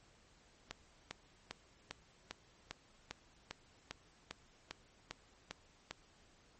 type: click train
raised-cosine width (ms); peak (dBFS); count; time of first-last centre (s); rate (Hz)
0.2; -24; 14; 0.71-5.91; 2.5
effects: pink hiss -67 dBFS RMS until 6.59 s + MP3 32 kbps